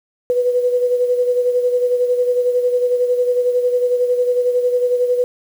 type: beating tone pair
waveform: sine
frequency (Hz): 492.4 / 503.4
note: B4 / B4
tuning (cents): -5 / +33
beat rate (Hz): 11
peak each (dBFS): -14 / -22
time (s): 0.3-5.24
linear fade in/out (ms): 0
effects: 7-bit